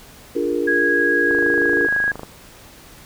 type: chord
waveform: sine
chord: Bb dominant seventh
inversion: first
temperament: equal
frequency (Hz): 293.7 / 349.2 / 415.3 / 466.2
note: D4 / F4 / Ab4 / Bb4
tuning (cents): 0 / 0 / 0 / 0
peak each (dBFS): -24 / -23 / -25 / -23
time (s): 0.35-1.87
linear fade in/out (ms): 10
type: tone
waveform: sine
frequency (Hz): 1652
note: G#6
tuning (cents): -10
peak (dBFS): -16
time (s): 0.67-2.12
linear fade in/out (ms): 10
type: click train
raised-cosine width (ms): 1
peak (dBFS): -17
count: 25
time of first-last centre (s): 1.31-2.233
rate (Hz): 26
effects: pink hiss -44 dBFS RMS until 3.05 s